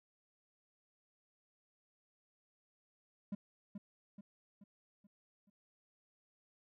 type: tone with echo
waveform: triangle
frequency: 201.5 Hz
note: G3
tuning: 48 cents sharp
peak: -35 dBFS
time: 3.32-3.35 s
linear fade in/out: 5 ms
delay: 430 ms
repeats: 5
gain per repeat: -6 dB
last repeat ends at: 5.5 s
effects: none